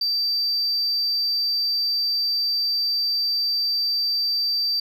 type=tone; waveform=sine; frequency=4662 Hz; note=D8; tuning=14 cents flat; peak=-18 dBFS; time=0.01-4.8 s; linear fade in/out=5 ms; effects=tanh soft clip ceiling -18 dBFS